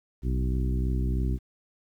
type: harmonic tone with a mistuned harmonic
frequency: 63.2 Hz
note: B1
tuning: 41 cents sharp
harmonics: 1 / 2 / 3 / 4 / 5 / 6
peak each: -25 / -31 / -35 / -37 / -39 / -41 dBFS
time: 0.22-1.39 s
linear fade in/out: 50 ms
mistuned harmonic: 1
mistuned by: -82 cents
effects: 10-bit